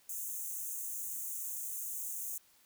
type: high-pass noise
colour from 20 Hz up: white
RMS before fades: -40 dBFS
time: 0.09-2.38 s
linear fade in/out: 5 ms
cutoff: 6200 Hz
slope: 96 dB/octave
effects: white hiss -66 dBFS RMS until 2.65 s

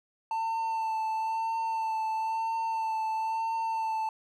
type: tone with vibrato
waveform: triangle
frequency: 892 Hz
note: A5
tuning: 23 cents sharp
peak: -26 dBFS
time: 0.31-4.09 s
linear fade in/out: 2 ms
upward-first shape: sine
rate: 1 Hz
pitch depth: 21 cents each way
effects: none

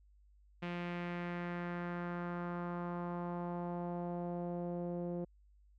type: tone with low-pass filter sweep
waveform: sawtooth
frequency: 174.61 Hz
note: F3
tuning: in tune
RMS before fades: -40 dBFS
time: 0.62-5.25 s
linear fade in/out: 10 ms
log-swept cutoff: 2600 to 490 Hz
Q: 2
effects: added 50 Hz sine -62 dBFS peak until 5.78 s

